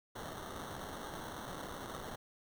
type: noise with sample-and-hold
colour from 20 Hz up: white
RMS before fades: -45 dBFS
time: 0.15-2.16 s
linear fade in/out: 10 ms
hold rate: 2450 Hz
effects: none